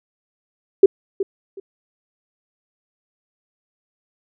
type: tone with echo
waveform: sine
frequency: 390.7 Hz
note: G4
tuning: 6 cents flat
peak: -3 dBFS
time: 0.83-0.86 s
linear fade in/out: 5 ms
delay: 370 ms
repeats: 2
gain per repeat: -14 dB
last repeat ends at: 1.6 s
effects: none